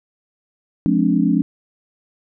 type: chord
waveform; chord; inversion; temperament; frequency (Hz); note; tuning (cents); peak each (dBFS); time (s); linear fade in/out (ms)
sine; D half-diminished seventh; first; just; 176.2 / 211.4 / 264.3 / 293.7; F3 / Ab3 / C4 / D4; +16 / +31 / +18 / 0; -19; 0.86-1.42; 0
effects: none